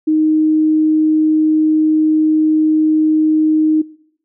sine tone, 311.1 Hz, D#4, in tune, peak -10 dBFS, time 0.07-3.82 s, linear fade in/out 10 ms, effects noise-tail reverb RT60 0.7 s tail -22 dB re dry

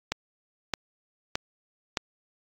click train, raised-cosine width 0.2 ms, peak -9 dBFS, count 4, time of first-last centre 0.12-1.972 s, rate 1.62 Hz, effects AAC 48 kbps

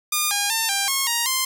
5% pulse tone with pitch steps, 1212 / 812 / 899 / 794 / 1085 / 939 / 1047 Hz, D#6 / G#5 / A5 / G5 / C#6 / A#5 / C6, -46 / -39 / +37 / +22 / -37 / +12 / +1 cents, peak -8 dBFS, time 0.12-1.45 s, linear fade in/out 5 ms, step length 190 ms, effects none

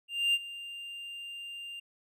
triangle tone with ADSR envelope, 2794 Hz, F7, in tune, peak -21 dBFS, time 0.08-1.8 s, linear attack 260 ms, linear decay 40 ms, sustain -17 dB, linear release 8 ms, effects none

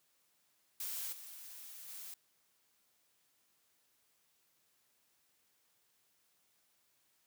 blue noise with level steps, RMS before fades -41 / -51 / -48 dBFS, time 0.8-2.14 s, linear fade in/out 2 ms, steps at 1.12 / 1.88 s, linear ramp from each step 10 ms, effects white hiss -75 dBFS RMS until 7.26 s + high-pass 80 Hz 12 dB/octave

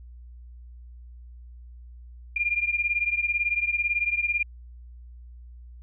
sine beating tone pair, 2400 / 2418 Hz, D7 / D7, +37 / +50 cents, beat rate 18 Hz, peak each -25 / -27 dBFS, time 2.36-4.43 s, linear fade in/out 5 ms, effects added 60 Hz sine -42 dBFS peak until 5.82 s

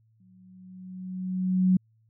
sine tone with exponential growth, 185 Hz, F#3, in tune, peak -16 dBFS, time 0.2-1.77 s, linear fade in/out 5 ms, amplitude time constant 340 ms, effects added 111 Hz sine -61 dBFS peak until 2.09 s

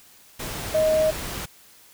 sine tone in noise, 626 Hz, D#5, 10 cents sharp, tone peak -17 dBFS, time 0.74-1.11 s, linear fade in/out 10 ms, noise pink, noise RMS -32 dBFS, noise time 0.39-1.46 s, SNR +12 dB, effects white hiss -52 dBFS RMS until 1.93 s

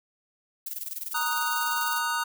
violet noise with tremolo, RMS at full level -33 dBFS, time 0.66-1.99 s, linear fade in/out 5 ms, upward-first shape square, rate 20 Hz, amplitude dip 75%
square chord, D# minor, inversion second, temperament equal, 932.3 / 1244.5 / 1480 Hz, A#5 / D#6 / F#6, 0 / 0 / 0 cents, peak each -31 dBFS, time 1.14-2.24 s, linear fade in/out 10 ms
effects none

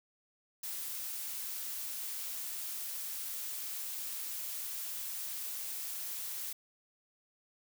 blue noise, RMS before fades -40 dBFS, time 0.63-6.53 s, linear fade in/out 5 ms, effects none

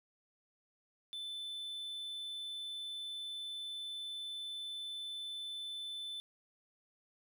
triangle tone, 3520 Hz, A7, in tune, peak -39 dBFS, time 1.13-6.2 s, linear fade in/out 0 ms, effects none

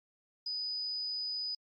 sine tone, 4978 Hz, D#8, in tune, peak -34 dBFS, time 0.46-1.55 s, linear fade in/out 5 ms, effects AAC 48 kbps

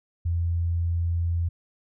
sine tone, 85 Hz, F2, 46 cents flat, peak -22 dBFS, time 0.25-1.49 s, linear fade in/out 10 ms, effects none

